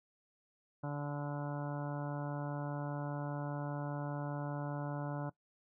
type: harmonic tone with a mistuned harmonic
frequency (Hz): 145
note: D3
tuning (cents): -22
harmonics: 1 / 2 / 3 / 4 / 5 / 6 / 7 / 8 / 9 / 10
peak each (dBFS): -38 / -43 / -53 / -45 / -49 / -50 / -51 / -61 / -54 / -54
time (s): 0.83-5.3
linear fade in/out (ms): 10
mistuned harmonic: 8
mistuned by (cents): -19
effects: noise-tail reverb RT60 0.1 s tail -19 dB re dry